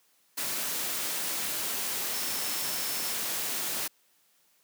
sine tone in noise, 5330 Hz, E8, 18 cents sharp, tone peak -40 dBFS, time 2.13-3.13 s, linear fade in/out 10 ms, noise white, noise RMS -32 dBFS, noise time 0.37-3.88 s, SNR -11 dB, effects white hiss -67 dBFS RMS until 4.63 s + high-pass 150 Hz 12 dB/octave

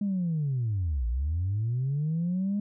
sine linear two-way sweep, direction down then up, 207.7 to 55 to 207.7 Hz, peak -24 dBFS, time 0.01-2.6 s, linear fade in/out 5 ms, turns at 1.07 s, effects tanh soft clip ceiling -22 dBFS

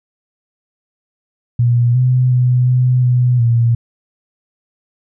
sine tone with pitch steps, 120.1 / 126.8 / 124.9 / 126.1 / 124.1 / 117.3 Hz, B2 / B2 / B2 / B2 / B2 / A#2, -48 / +46 / +20 / +36 / +9 / +11 cents, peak -9 dBFS, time 1.59-3.75 s, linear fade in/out 5 ms, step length 360 ms, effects none

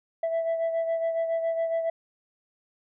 sine beating tone pair, 659.3 / 666.5 Hz, E5 / E5, 0 / +19 cents, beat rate 7.2 Hz, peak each -23 / -31 dBFS, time 0.23-1.9 s, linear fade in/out 5 ms, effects tanh soft clip ceiling -22 dBFS

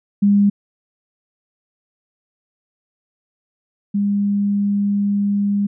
sine tone pair in turn, 202.3 / 202.3 Hz, G#3 / G#3, -45 / -45 cents, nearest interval unison, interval 0 cents, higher neither, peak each -10 / -15 dBFS, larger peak first, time 0.22-0.5 / 3.94-5.67 s, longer second, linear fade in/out 10 ms, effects none

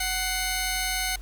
10% pulse tone pair together, 743.8 / 2100 Hz, F#5 / C7, +9 / +6 cents, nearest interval octave + tritone, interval 1797 cents, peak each -20 dBFS, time 0-1.16 s, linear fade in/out 5 ms, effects added 47 Hz sine -36 dBFS peak until 1.21 s + pink hiss -53 dBFS RMS until 1.21 s

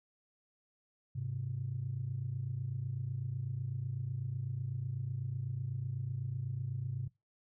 sine tone pair together, 103.83 / 131.85 Hz, G#2 / C3, 0 / +14 cents, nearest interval major third, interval 414 cents, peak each -39 / -36 dBFS, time 1.15-7.08 s, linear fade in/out 10 ms, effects noise-tail reverb RT60 0.2 s tail -21 dB re dry + tanh soft clip ceiling -27 dBFS

